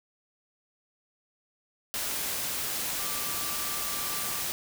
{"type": "tone in noise", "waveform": "sine", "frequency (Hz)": 1174.7, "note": "D6", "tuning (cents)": 0, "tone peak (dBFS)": -41, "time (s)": [2.99, 4.42], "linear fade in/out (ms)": 0, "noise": "white", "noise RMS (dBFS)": -32, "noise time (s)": [1.94, 4.52], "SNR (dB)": -12, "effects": []}